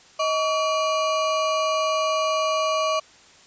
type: ring-modulated tone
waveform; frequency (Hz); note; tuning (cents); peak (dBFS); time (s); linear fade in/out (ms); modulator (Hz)
square; 883; A5; +6; -18; 0.19-3; 10; 253
effects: white hiss -51 dBFS RMS until 3.46 s + resampled to 16000 Hz